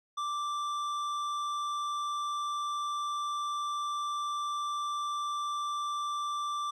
sine tone with tanh clipping, 1174.7 Hz, D6, in tune, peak -33 dBFS, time 0.17-6.71 s, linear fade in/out 10 ms, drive 12 dB, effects none

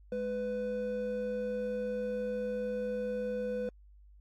triangle tone pair together, 210 / 498.4 Hz, G#3 / B4, +19 / +16 cents, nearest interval octave + minor third, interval 1497 cents, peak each -37 / -31 dBFS, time 0.12-3.69 s, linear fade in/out 2 ms, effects added 50 Hz sine -54 dBFS peak until 4.2 s + AAC 48 kbps

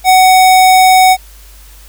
square tone, 747 Hz, F#5, 16 cents sharp, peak -4 dBFS, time 0.04-1.17 s, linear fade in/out 50 ms, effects added 50 Hz sine -35 dBFS peak until 1.88 s + white hiss -41 dBFS RMS until 1.88 s

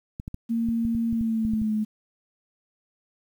clicks, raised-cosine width 5 ms, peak -21 dBFS, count 11, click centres 0.199 / 0.279 / 0.344 / 0.688 / 0.851 / 0.95 / 1.128 / 1.211 / 1.451 / 1.536 / 1.617 s
sine tone with pitch glide, 230 to 214.6 Hz, A#3 to A3, -23 to -43 cents, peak -22 dBFS, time 0.49-1.85 s, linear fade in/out 20 ms, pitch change -120 cents, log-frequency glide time 1.09-1.73 s
effects 9-bit

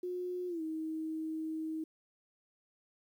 sine tone with pitch glide, 360 to 317 Hz, F#4 to D#4, -47 to +32 cents, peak -35 dBFS, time 0.03-1.84 s, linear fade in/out 5 ms, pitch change -221 cents, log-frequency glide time 0.48-0.62 s, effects 11-bit

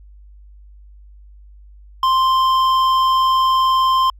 triangle tone with hard clipping, 1046.5 Hz, C6, in tune, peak -14 dBFS, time 2.03-4.1 s, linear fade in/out 2 ms, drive 12 dB, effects added 50 Hz sine -40 dBFS peak until 4.19 s

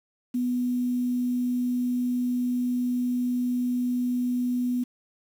sine tone with quantisation, 246.9 Hz, B3, in tune, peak -23 dBFS, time 0.34-4.84 s, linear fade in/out 10 ms, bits 8, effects none

